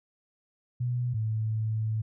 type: tone pair in turn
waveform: sine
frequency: 122.8 / 109.75 Hz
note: B2 / A2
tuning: -9 / -4 cents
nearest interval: major second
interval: 195 cents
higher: first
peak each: -26 dBFS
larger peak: neither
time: 0.8-1.14 / 1.14-2.02 s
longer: second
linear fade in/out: 10 ms
effects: none